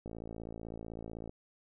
click train, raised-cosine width 2 ms, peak -30 dBFS, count 70, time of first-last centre 0.06-1.294 s, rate 55.9 Hz, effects none

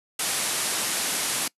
white low-pass noise, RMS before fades -27 dBFS, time 0.19-1.48 s, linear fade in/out 5 ms, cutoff 12000 Hz, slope 96 dB/octave, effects noise-tail reverb RT60 0.1 s tail -24 dB re dry + high-pass 150 Hz 12 dB/octave

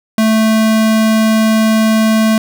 square tone, 220 Hz, A3, in tune, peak -9 dBFS, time 0.18-2.38 s, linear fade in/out 2 ms, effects none

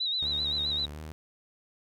sine tone with vibrato, 3862 Hz, B7, 39 cents flat, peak -27 dBFS, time 0-0.86 s, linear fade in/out 10 ms, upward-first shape sine, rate 7.7 Hz, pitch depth 76 cents each way
sawtooth tone with pitch glide, 73.42 to 77.79 Hz, D2 to D#2, 0 to 0 cents, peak -35 dBFS, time 0.22-1.12 s, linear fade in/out 0 ms, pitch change +100 cents, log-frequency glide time 0.92-0.99 s
effects none

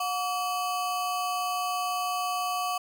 square ring-modulated tone, 933 Hz, A#5, 1 cent sharp, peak -25 dBFS, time 0-2.78 s, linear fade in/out 5 ms, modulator 209 Hz, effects none

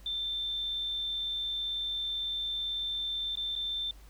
sine tone with dropouts, 3561 Hz, A7, 20 cents sharp, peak -31 dBFS, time 0.06-3.91 s, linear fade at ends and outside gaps 2 ms, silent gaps 3.355-3.372 / 3.554-3.561 s, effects added 50 Hz sine -50 dBFS peak until 4.09 s + pink hiss -60 dBFS RMS until 4.09 s

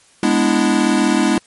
square chord, E dominant seventh, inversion first, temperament equal, 207.7 / 246.9 / 293.7 / 329.6 Hz, G#3 / B3 / D4 / E4, 0 / 0 / 0 / 0 cents, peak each -19 dBFS, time 0.23-1.38 s, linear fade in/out 2 ms, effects white hiss -51 dBFS RMS until 1.46 s + MP3 48 kbps

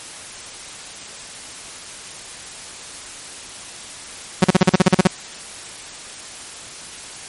sawtooth tone bursts, 185 Hz, F#3, in tune, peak -4 dBFS, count 11, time 4.42-5.073 s, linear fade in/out 5 ms, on 23 ms, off 40 ms, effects white hiss -35 dBFS RMS until 7.28 s + MP3 48 kbps

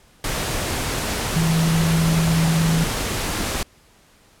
sine tone in noise, 163.3 Hz, E3, 16 cents flat, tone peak -16 dBFS, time 1.36-2.84 s, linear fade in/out 2 ms, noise pink, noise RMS -24 dBFS, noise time 0.24-3.63 s, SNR +5 dB, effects pink hiss -54 dBFS RMS until 4.4 s + low-pass 12000 Hz 12 dB/octave

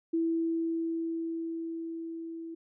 sine tone with level ramp, 329.6 Hz, E4, in tune, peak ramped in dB -25 to -38 dBFS, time 0.13-2.55 s, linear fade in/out 10 ms, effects none

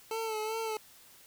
25% pulse tone with vibrato, 440 Hz, A4, in tune, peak -29 dBFS, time 0.11-0.77 s, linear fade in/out 2 ms, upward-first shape sine, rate 2.6 Hz, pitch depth 44 cents each way, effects white hiss -57 dBFS RMS until 1.26 s

